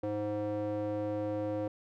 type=tone with band-pass filter; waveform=square; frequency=104.7 Hz; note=G#2; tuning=15 cents sharp; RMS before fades=-34 dBFS; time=0.03-1.68 s; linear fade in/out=5 ms; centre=450 Hz; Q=3.7; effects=none